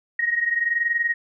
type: tone pair together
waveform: sine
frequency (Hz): 1874.3 / 1895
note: A#6 / A#6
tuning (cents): +9 / +28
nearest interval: unison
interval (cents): 19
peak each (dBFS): -21 / -25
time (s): 0.19-1.14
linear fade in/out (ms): 5
effects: none